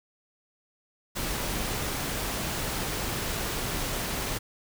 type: noise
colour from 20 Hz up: pink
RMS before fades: -31 dBFS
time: 1.15-4.39 s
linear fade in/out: 20 ms
effects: none